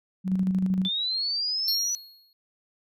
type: tone with tremolo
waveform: sine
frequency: 187.4 Hz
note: F#3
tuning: 22 cents sharp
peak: -20 dBFS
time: 0.24-0.89 s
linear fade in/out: 50 ms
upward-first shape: square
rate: 13 Hz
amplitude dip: 40%
type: linear sweep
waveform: sine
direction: up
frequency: 3500 to 5970 Hz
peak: -25 dBFS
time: 0.85-1.95 s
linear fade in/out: 0 ms
type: tone with exponential decay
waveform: square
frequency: 4309 Hz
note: C#8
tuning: 50 cents flat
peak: -23 dBFS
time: 1.68-2.33 s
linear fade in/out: 1 ms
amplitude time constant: 140 ms
effects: none